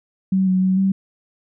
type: tone with pitch steps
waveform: sine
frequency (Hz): 190 / 186 / 187.7 / 192.9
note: F#3 / F#3 / F#3 / G3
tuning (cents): +46 / +9 / +25 / -28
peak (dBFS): -14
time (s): 0.32-0.92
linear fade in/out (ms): 5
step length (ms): 150
effects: none